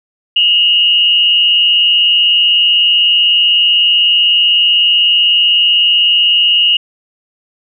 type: tone with amplitude modulation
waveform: sine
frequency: 2864 Hz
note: F7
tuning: 43 cents sharp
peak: -4 dBFS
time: 0.36-6.77 s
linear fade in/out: 5 ms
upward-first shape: sine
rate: 180 Hz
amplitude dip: 60%
effects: none